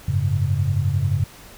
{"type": "chord", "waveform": "sine", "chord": "F# suspended second", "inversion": "none", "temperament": "equal", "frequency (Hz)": [92.5, 103.83, 138.59], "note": ["F#2", "G#2", "C#3"], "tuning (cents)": [0, 0, 0], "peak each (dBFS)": -22, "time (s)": [0.08, 1.24], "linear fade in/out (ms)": 5, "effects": ["pink hiss -44 dBFS RMS until 1.57 s"]}